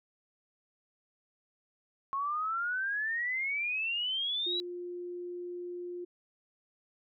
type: exponential sweep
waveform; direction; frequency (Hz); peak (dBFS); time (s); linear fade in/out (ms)
sine; up; 1081 to 3951; -30; 2.13-4.6; 0
type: tone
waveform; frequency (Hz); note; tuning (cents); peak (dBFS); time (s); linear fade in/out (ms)
sine; 353.4; F4; +21; -37; 4.46-6.05; 10
effects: none